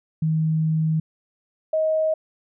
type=tone pair in turn; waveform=sine; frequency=158.3 / 630.3 Hz; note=D#3 / D#5; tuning=+30 / +22 cents; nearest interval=2 octaves; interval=2392 cents; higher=second; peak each=-18 dBFS; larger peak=neither; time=0.22-1 / 1.73-2.14 s; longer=first; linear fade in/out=5 ms; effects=none